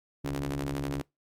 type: ring-modulated tone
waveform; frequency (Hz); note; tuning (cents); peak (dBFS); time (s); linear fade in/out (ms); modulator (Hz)
sawtooth; 69.3; C#2; 0; -23; 0.24-1.02; 10; 214
effects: noise-tail reverb RT60 0.2 s tail -24 dB re dry + MP3 96 kbps